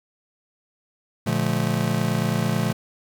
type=chord; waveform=square; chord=Bb major seventh; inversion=none; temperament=just; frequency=116.54 / 145.68 / 174.81 / 218.5 Hz; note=Bb2 / D3 / F3 / A3; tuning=0 / -14 / +2 / -12 cents; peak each=-27 dBFS; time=1.26-2.73 s; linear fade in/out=10 ms; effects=9-bit